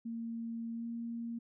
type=tone with pitch glide; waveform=sine; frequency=229.9 to 232.8 Hz; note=A#3 to A#3; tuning=-24 to -2 cents; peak=-37 dBFS; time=0.05-1.39 s; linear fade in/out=10 ms; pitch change=+22 cents; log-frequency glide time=0.73-0.86 s; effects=none